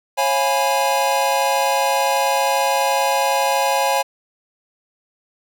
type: chord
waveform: square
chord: C# dominant seventh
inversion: none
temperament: equal with one note detuned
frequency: 545.5 / 698.5 / 830.6 / 987.8 Hz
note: C#5 / E#5 / G#5 / B5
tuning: -28 / 0 / 0 / 0 cents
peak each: -22 / -25 / -20 / -24 dBFS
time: 0.17-4.03 s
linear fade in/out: 20 ms
effects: none